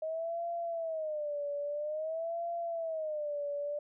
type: tone with vibrato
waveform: sine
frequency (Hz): 627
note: D#5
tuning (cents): +13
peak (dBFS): -33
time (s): 0.02-3.79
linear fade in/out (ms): 5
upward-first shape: sine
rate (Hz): 0.5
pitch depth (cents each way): 150
effects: none